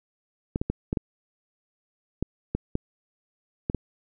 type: clicks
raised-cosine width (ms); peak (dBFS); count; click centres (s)
3; -12; 10; 0.559 / 0.615 / 0.7 / 0.929 / 0.972 / 2.226 / 2.55 / 2.754 / 3.699 / 3.747
effects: none